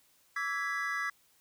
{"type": "chord", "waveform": "triangle", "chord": "E dominant seventh", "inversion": "third", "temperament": "equal with one note detuned", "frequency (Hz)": [1149.2, 1318.5, 1661.2, 1975.5], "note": ["D6", "E6", "G#6", "B6"], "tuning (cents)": [-38, 0, 0, 0], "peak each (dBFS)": [-37, -38, -34, -34], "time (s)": [0.36, 1.1], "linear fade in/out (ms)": 5, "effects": ["white hiss -67 dBFS RMS until 1.4 s"]}